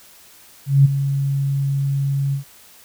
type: tone with ADSR envelope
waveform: sine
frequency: 138.59 Hz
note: C#3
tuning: in tune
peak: -6 dBFS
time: 0.66-2.44 s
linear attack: 190 ms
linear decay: 16 ms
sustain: -11 dB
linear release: 110 ms
effects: white hiss -47 dBFS RMS until 2.84 s